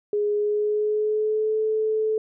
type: tone with pitch glide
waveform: sine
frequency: 415.3 to 435.2 Hz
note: G#4 to A4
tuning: 0 to -19 cents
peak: -20 dBFS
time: 0.13-2.18 s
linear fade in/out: 2 ms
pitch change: +81 cents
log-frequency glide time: 0.34-1.59 s
effects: none